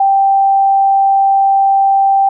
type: tone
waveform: sine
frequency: 784 Hz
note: G5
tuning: in tune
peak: -7 dBFS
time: 0-2.29 s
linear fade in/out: 5 ms
effects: none